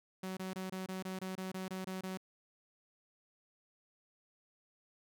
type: tone bursts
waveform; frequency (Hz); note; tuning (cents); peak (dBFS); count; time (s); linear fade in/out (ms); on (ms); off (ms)
sawtooth; 187.6; F#3; +24; -35; 12; 0.23-2.174; 5; 140; 24
effects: none